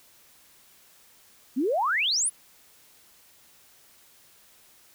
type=exponential sweep; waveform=sine; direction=up; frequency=233.1 to 10840 Hz; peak=-22 dBFS; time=1.56-2.3 s; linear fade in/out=20 ms; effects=white hiss -57 dBFS RMS until 4.94 s